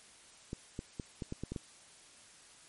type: clicks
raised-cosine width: 3 ms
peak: -25 dBFS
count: 8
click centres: 0.531 / 0.791 / 0.998 / 1.222 / 1.324 / 1.436 / 1.52 / 1.562 s
effects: white hiss -58 dBFS RMS until 2.68 s + MP3 48 kbps